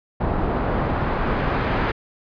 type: noise with low-pass filter sweep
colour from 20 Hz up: pink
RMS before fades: -22 dBFS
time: 0.2-1.92 s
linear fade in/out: 10 ms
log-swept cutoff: 900 to 1900 Hz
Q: 0.95
effects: resampled to 11025 Hz